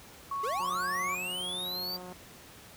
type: tone with pitch glide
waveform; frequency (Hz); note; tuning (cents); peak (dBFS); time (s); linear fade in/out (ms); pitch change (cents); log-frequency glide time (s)
sine; 1108.7 to 1122.2; C#6 to C#6; 0 to +21; -31; 0.31-1.15; 5; +21; 0.84-1.01
type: linear sweep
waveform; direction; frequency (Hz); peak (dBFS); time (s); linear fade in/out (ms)
square; up; 392 to 4699; -34; 0.43-1.97; 10
type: click train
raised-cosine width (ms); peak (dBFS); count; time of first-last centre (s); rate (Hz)
1; -32; 277; 0.6-2.125; 181
effects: pink hiss -51 dBFS RMS until 2.76 s + high-pass 60 Hz 12 dB/octave